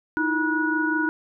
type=tone cluster; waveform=sine; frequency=311.3 / 336.5 / 964 / 1463 Hz; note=D#4 / E4 / B5 / F#6; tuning=+1 / +36 / -42 / -20 cents; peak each=-24 / -31 / -30 / -24 dBFS; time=0.17-1.09 s; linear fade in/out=0 ms; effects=none